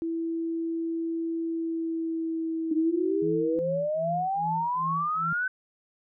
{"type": "tone with pitch glide", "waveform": "sine", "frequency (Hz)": [330, 324.7], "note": ["E4", "E4"], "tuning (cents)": [2, -26], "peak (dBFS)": -27, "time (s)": [0.02, 3.59], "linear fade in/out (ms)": 0, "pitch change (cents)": -28, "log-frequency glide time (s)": [1.43, 2.52]}
{"type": "exponential sweep", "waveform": "sine", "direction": "up", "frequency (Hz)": [302, 1533], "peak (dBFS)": -25, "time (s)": [2.71, 5.48], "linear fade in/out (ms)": 5}
{"type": "tone with tremolo", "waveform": "sine", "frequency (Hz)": 164.81, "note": "E3", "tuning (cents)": 0, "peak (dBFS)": -31, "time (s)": [3.22, 5.33], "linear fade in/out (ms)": 2, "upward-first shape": "sine", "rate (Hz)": 2.5, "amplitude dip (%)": 100}
{"effects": []}